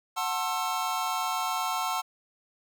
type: chord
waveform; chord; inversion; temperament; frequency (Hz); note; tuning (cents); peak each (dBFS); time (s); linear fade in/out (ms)
square; F# half-diminished seventh; none; just; 740 / 888 / 1065.6 / 1332; F#5 / A5 / C6 / E6; 0 / +16 / +31 / +18; -34; 0.16-2.02; 20
effects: none

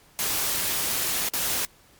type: noise with dropouts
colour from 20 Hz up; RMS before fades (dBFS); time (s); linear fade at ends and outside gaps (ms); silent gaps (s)
white; -26; 0.19-1.65; 0; 1.287-1.336
effects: pink hiss -56 dBFS RMS until 1.99 s + MP3 96 kbps

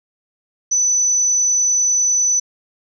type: tone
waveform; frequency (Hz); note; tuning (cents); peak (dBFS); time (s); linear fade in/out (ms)
sine; 5990; F#8; +20; -13; 0.71-2.4; 10
effects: none

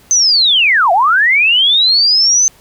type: linear two-way sweep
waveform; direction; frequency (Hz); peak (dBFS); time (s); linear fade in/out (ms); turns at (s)
sine; down then up; 6250 to 656 to 6250; -7; 0.11-2.48; 0; 0.92
effects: pink hiss -46 dBFS RMS until 2.6 s

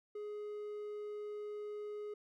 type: tone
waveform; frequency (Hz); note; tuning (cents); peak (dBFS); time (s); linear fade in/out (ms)
triangle; 418.1; G#4; +12; -39; 0.15-2.14; 5
effects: none

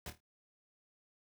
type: noise with echo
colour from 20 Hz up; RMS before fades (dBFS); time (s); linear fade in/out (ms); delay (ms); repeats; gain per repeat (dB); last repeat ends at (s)
pink; -44; 0.06-0.1; 2; 26; 4; -9; 0.204
effects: noise-tail reverb RT60 0.1 s tail -23 dB re dry

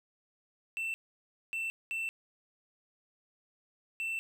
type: tone bursts at uneven times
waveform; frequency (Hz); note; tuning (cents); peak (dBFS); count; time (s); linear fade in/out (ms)
triangle; 2678; E7; +27; -31; 4; 0.77-0.94 / 1.53-1.7 / 1.91-2.09 / 4-4.19; 0
effects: none

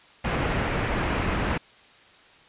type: low-pass noise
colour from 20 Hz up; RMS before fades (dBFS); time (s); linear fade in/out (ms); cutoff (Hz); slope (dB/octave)
pink; -26; 0.24-1.58; 10; 2700; 24
effects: white hiss -53 dBFS RMS until 2.48 s + resampled to 8000 Hz

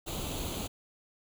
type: noise with comb filter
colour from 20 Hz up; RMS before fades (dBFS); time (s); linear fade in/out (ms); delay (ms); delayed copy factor
pink; -36; 0.06-0.68; 20; 0.28; +0.7
effects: none

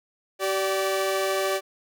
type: tone pair together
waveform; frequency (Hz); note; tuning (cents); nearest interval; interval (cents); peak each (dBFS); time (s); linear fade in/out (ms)
sawtooth; 384 / 582.8; G4 / D5; -36 / -13; perfect fifth; 723; -22 / -22; 0.39-1.61; 50
effects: none

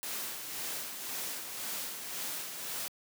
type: noise with tremolo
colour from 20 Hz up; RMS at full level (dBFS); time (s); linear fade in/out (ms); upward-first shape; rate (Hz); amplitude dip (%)
white; -37; 0.03-2.88; 0; sine; 1.9; 45
effects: high-pass 150 Hz 12 dB/octave

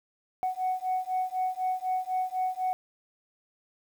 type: beating tone pair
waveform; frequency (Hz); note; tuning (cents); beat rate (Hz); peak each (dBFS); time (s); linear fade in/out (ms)
sine; 741 / 745; F#5 / F#5; +2 / +12; 4; -29; 0.43-2.73; 0
effects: tanh soft clip ceiling -22 dBFS + 9-bit

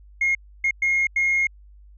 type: tone bursts at uneven times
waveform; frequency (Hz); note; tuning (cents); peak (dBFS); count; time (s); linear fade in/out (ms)
sine; 2147; C7; +44; -16; 4; 0.21-0.35 / 0.64-0.71 / 0.82-1.07 / 1.16-1.47; 5
effects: tanh soft clip ceiling -15 dBFS + added 50 Hz sine -45 dBFS peak until 1.97 s

